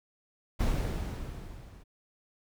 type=noise with level ramp; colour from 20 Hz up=brown; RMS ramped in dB=-26 to -51 dBFS; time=0.59-1.84 s; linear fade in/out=20 ms; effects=none